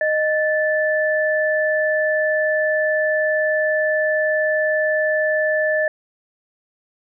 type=tone pair together; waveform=sine; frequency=619 / 1752.4 Hz; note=D#5 / A6; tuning=-9 / -7 cents; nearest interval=octave + tritone; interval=1802 cents; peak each=-18 / -20 dBFS; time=0.01-5.88 s; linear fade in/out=2 ms; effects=none